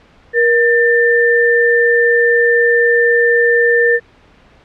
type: tone pair together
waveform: sine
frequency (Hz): 473.6 / 1788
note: A#4 / A6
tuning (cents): +27 / +27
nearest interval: octave + major seventh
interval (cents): 2300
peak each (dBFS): -11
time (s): 0.33-4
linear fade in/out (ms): 50
effects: pink hiss -47 dBFS RMS until 4.64 s + low-pass 3000 Hz 12 dB/octave